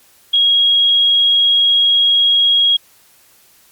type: tone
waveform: sine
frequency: 3292 Hz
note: G#7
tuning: 16 cents flat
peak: -9 dBFS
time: 0.33-2.77 s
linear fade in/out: 10 ms
effects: white hiss -50 dBFS RMS until 3.71 s + Opus 48 kbps